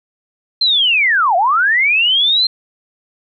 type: linear two-way sweep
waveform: sine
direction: down then up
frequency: 4187 to 663 to 4187 Hz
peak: -10 dBFS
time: 0.61-2.47 s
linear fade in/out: 5 ms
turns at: 1.36 s
effects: none